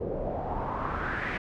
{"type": "noise with low-pass filter sweep", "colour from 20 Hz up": "pink", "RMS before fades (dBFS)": -32, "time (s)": [0, 1.38], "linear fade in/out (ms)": 10, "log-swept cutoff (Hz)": [460, 2100], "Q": 3.8, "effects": []}